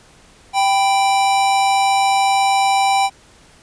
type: tone pair together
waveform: square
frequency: 784 / 989.8 Hz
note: G5 / B5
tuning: 0 / +4 cents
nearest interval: major third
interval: 404 cents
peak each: -14 / -23 dBFS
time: 0.53-3.1 s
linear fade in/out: 50 ms
effects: pink hiss -48 dBFS RMS until 3.62 s + resampled to 22050 Hz